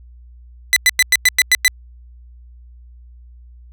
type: tone bursts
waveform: sawtooth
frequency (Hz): 2001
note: B6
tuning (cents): +22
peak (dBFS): -5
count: 8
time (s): 0.73-1.68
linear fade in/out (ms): 0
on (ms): 33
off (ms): 98
effects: added 60 Hz sine -39 dBFS peak until 3.72 s